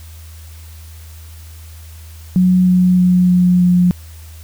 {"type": "tone with pitch steps", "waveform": "sine", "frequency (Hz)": [183, 181.84, 180.69, 179.54, 178.41], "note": ["F#3", "F#3", "F#3", "F3", "F3"], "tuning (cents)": [-19, -30, -41, 48, 37], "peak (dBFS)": -8, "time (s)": [2.36, 3.91], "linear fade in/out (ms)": 0, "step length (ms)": 310, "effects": ["added 80 Hz sine -33 dBFS peak until 4.43 s", "white hiss -44 dBFS RMS until 4.43 s"]}